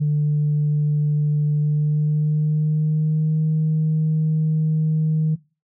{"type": "tone with pitch glide", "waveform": "sine", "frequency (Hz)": [148.9, 156.48], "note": ["D3", "D#3"], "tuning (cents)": [24, 10], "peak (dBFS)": -15, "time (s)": [0, 5.36], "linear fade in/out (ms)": 20, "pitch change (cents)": 86, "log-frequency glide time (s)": [1.55, 3.42], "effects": ["noise-tail reverb RT60 0.3 s tail -20 dB re dry", "tanh soft clip ceiling -13 dBFS"]}